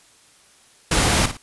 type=noise with echo; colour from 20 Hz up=pink; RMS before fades=-18 dBFS; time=0.91-1.26 s; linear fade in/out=5 ms; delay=56 ms; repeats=2; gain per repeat=-10 dB; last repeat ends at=1.372 s; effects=white hiss -53 dBFS RMS until 1.42 s + resampled to 24000 Hz